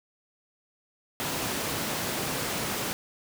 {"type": "high-pass noise", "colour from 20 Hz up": "pink", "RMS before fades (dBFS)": -31, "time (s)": [1.2, 2.93], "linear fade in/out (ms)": 0, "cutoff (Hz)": 130, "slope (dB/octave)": 12, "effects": []}